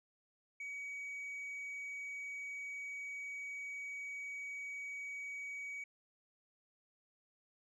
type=tone; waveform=sine; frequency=2263 Hz; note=C#7; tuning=35 cents sharp; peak=-39 dBFS; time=0.6-5.84 s; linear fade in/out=5 ms; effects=tanh soft clip ceiling -41 dBFS